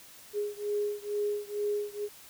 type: beating tone pair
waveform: sine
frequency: 413.1 / 415.3 Hz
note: G#4 / G#4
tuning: -9 / 0 cents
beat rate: 2.2 Hz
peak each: -32 / -33 dBFS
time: 0.33-2.09 s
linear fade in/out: 50 ms
effects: white hiss -52 dBFS RMS until 2.29 s